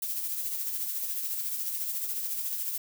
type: noise with tremolo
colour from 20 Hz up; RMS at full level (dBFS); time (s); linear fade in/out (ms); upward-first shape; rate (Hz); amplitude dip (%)
violet; -31; 0.02-2.78; 5; sine; 14; 40
effects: none